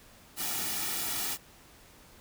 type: noise with comb filter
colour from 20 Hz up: white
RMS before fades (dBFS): -33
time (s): 0.36-1.38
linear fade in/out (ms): 50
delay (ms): 1.9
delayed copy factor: -0.65
effects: pink hiss -56 dBFS RMS until 2.2 s